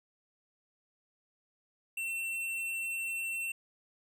sine tone with tanh clipping, 2702 Hz, E7, 42 cents sharp, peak -35 dBFS, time 1.97-3.52 s, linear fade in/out 5 ms, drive 13 dB, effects none

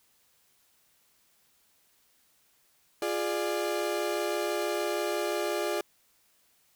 35% pulse chord, D diminished, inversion first, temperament equal with one note detuned, 349.2 / 415.3 / 594.8 Hz, F4 / Ab4 / D5, 0 / 0 / +22 cents, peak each -31 dBFS, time 3.02-5.81 s, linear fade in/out 2 ms, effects white hiss -67 dBFS RMS until 6.75 s

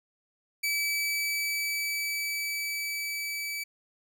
sawtooth tone with level ramp, 2300 Hz, D7, 37 cents flat, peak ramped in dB -23 to -29 dBFS, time 0.63-3.64 s, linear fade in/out 10 ms, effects none

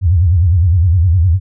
sine tone with vibrato, 87.31 Hz, F2, in tune, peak -7 dBFS, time 0.01-1.4 s, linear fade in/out 50 ms, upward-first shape sine, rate 9.8 Hz, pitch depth 190 cents each way, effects none

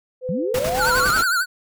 sine tone with pitch glide, 508 to 503 Hz, B4 to B4, +49 to +32 cents, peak -24 dBFS, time 0.21-1.1 s, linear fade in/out 50 ms, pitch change -17 cents, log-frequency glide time 0.83-0.88 s
sine linear sweep, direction up, 146.83 to 1396.9 Hz, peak -22 dBFS, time 0.29-1.24 s, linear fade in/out 0 ms
pink noise with tremolo, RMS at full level -26 dBFS, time 0.54-1.23 s, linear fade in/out 5 ms, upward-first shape square, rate 9.7 Hz, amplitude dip 45%
square tone with vibrato, 1448 Hz, F#6, 38 cents flat, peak -18 dBFS, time 0.77-1.46 s, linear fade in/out 50 ms, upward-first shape triangle, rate 11 Hz, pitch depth 130 cents each way
effects none

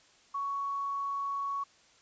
sine tone with quantisation, 1116 Hz, C#6, 11 cents sharp, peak -31 dBFS, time 0.34-1.64 s, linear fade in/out 10 ms, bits 10, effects white hiss -62 dBFS RMS until 2.01 s + resampled to 16000 Hz

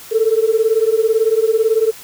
sine beating tone pair, 435.4 / 453.4 Hz, A4 / A#4, -18 / -48 cents, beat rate 18 Hz, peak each -14 dBFS, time 0.11-1.92 s, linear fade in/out 20 ms, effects tanh soft clip ceiling -4 dBFS + white hiss -37 dBFS RMS until 2.03 s

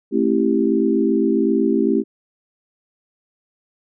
sine chord, A minor seventh, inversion none, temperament equal with one note detuned, 220 / 267.7 / 329.6 / 392 Hz, A3 / C4 / E4 / G4, 0 / +40 / 0 / 0 cents, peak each -20 dBFS, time 0.11-2.04 s, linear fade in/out 50 ms, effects none

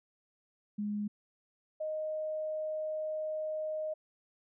sine tone pair in turn, 207.7 / 621 Hz, G#3 / D#5, 0 / -3 cents, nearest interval octave + perfect fifth, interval 1897 cents, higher second, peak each -32 / -33 dBFS, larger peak first, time 0.78-1.08 / 1.8-3.94 s, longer second, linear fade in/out 10 ms, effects none

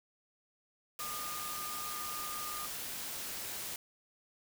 sine tone in noise, 1216 Hz, D#6, 40 cents flat, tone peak -42 dBFS, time 1-2.66 s, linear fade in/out 2 ms, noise white, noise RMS -41 dBFS, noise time 0.99-3.76 s, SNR -4 dB, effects none

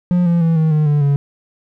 triangle tone with pitch steps, 177.5 / 170.96 / 164.66 / 158.59 / 152.75 / 147.12 / 141.7 Hz, F3 / F3 / E3 / D#3 / D#3 / D3 / C#3, +28 / -37 / -2 / +33 / -32 / +3 / +38 cents, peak -9 dBFS, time 0.11-1.16 s, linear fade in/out 0 ms, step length 150 ms, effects none

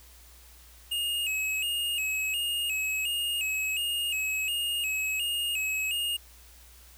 square tone with vibrato, 2700 Hz, E7, 41 cents sharp, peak -28 dBFS, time 0.91-6.17 s, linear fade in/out 10 ms, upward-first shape square, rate 1.4 Hz, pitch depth 90 cents each way, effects added 60 Hz sine -53 dBFS peak until 6.97 s + white hiss -55 dBFS RMS until 6.97 s

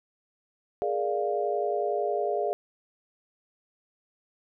sine chord, Bb dominant seventh, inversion third, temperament equal, 415.3 / 466.2 / 587.3 / 698.5 Hz, Ab4 / Bb4 / D5 / F5, 0 / 0 / 0 / 0 cents, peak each -29 / -34 / -31 / -30 dBFS, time 0.82-2.53 s, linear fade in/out 0 ms, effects none

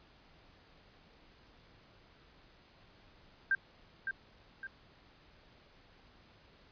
sine tone with echo, 1577 Hz, G6, 10 cents sharp, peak -26 dBFS, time 3.51-3.55 s, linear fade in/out 2 ms, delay 560 ms, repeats 2, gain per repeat -7 dB, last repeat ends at 4.67 s, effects pink hiss -62 dBFS RMS until 6.71 s + resampled to 11025 Hz

